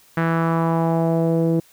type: tone with low-pass filter sweep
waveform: sawtooth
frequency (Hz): 165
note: E3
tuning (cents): +2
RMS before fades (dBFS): -19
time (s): 0.17-1.6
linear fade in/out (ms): 5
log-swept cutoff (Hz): 1700 to 410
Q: 2.4
effects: white hiss -53 dBFS RMS until 1.72 s